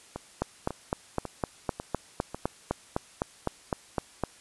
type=two click trains; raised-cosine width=1 ms; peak=-20 / -12 dBFS; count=5 / 16; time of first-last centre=0.16-2.346 / 0.42-4.237 s; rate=1.83 / 3.93 Hz; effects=white hiss -54 dBFS RMS until 4.4 s + resampled to 24000 Hz